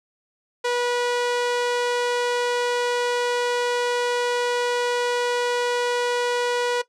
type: tone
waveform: sawtooth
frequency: 486.5 Hz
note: B4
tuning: 26 cents flat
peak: -17 dBFS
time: 0.64-6.82 s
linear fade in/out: 10 ms
effects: noise-tail reverb RT60 0.1 s tail -17 dB re dry + low-pass 7000 Hz 12 dB/octave